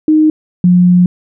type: tone pair in turn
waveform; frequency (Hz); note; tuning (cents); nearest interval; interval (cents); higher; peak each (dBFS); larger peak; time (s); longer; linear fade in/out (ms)
sine; 309.7 / 178.7; D#4 / F3; -8 / +40; minor seventh; 952; first; -5 / -4; second; 0.08-0.3 / 0.64-1.06; second; 2
effects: none